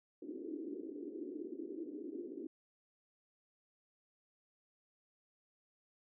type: band-pass noise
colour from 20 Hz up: pink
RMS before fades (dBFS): -45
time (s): 0.22-2.47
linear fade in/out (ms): 5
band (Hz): 290 to 380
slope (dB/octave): 48
effects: none